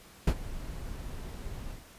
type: noise with ADSR envelope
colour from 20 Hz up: brown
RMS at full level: -20 dBFS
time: 0.27-1.84 s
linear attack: 6 ms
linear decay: 60 ms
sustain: -19 dB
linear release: 140 ms
effects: pink hiss -54 dBFS RMS until 1.98 s + resampled to 32000 Hz